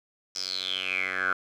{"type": "tone with band-pass filter sweep", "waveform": "10% pulse", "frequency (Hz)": 93.4, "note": "F#2", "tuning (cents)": 17, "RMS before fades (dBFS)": -30, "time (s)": [0.35, 1.33], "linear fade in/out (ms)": 5, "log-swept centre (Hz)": [5500, 1400], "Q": 9.6, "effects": []}